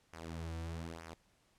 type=tone with flanger; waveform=sawtooth; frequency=82.41 Hz; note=E2; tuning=in tune; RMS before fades=-44 dBFS; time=0.13-1.14 s; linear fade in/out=0 ms; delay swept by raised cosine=0.24 to 4.84 ms; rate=1.1 Hz; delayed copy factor=-0.75; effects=pink hiss -72 dBFS RMS until 1.58 s + low-pass 10000 Hz 12 dB/octave